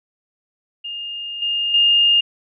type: tone with level steps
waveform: sine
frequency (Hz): 2826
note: F7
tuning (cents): +20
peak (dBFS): -26 / -18 / -11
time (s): 0.84-2.21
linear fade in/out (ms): 10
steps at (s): 1.42 / 1.74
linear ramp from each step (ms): 2
effects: none